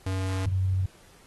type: tone pair in turn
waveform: square / sine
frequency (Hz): 94.6 / 94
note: F#2 / F#2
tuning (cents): +39 / +28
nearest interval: unison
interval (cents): 11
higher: first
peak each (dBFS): -27 / -22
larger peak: second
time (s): 0.06-0.46 / 0.46-0.86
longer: neither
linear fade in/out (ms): 5
effects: pink hiss -56 dBFS RMS until 1.26 s + AAC 32 kbps